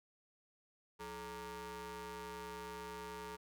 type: ring-modulated tone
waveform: sawtooth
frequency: 248.5 Hz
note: B3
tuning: 11 cents sharp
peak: -38 dBFS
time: 0.99-3.37 s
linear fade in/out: 20 ms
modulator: 676 Hz
effects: none